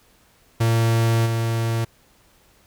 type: tone with level steps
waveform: 45% pulse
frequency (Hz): 114.5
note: A#2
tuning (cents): -31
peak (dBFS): -16 / -20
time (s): 0.6-1.85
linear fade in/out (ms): 10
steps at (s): 1.25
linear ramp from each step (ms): 20
effects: pink hiss -57 dBFS RMS until 2.66 s